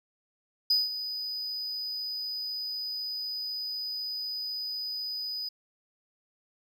triangle tone with ADSR envelope, 4978 Hz, D#8, in tune, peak -19 dBFS, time 0.7-5.49 s, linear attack 6 ms, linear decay 180 ms, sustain -12 dB, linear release 7 ms, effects none

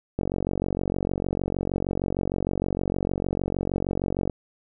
click train, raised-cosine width 2 ms, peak -12 dBFS, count 192, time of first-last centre 0.19-4.298 s, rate 46.5 Hz, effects none

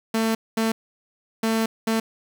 sawtooth tone bursts at uneven times, 223.7 Hz, A3, 29 cents sharp, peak -16 dBFS, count 4, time 0.14-0.35 / 0.57-0.72 / 1.43-1.66 / 1.87-2 s, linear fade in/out 5 ms, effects 7-bit

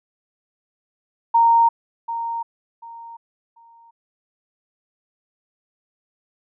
sine tone with echo, 926 Hz, A#5, 12 cents flat, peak -11 dBFS, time 1.34-1.69 s, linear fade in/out 10 ms, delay 740 ms, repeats 3, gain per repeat -12 dB, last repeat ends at 3.91 s, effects none

